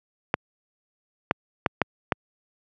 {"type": "clicks", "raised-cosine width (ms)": 0.5, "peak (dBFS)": -4, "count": 5, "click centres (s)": [0.341, 1.311, 1.662, 1.817, 2.122], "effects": ["high-pass 100 Hz 12 dB/octave"]}